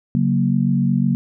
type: chord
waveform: sine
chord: F# major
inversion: second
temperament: equal with one note detuned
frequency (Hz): 139.23 / 185 / 233.1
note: C#3 / F#3 / A#3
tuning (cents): +8 / 0 / 0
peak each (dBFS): -19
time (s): 0.15-1.15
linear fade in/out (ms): 0
effects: none